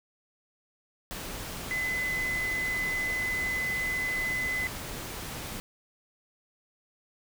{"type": "tone in noise", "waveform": "sine", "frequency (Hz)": 2025, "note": "B6", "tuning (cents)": 43, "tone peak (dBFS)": -28, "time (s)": [1.71, 4.67], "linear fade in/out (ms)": 0, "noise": "pink", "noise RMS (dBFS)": -38, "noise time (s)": [1.11, 5.6], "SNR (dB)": 7, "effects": []}